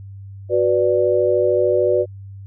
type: chord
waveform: sine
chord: B minor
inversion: second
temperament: equal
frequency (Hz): 370 / 493.9 / 587.3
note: F#4 / B4 / D5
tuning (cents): 0 / 0 / 0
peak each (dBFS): -18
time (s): 0.49-2.06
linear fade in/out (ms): 50
effects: added 98 Hz sine -33 dBFS peak until 2.46 s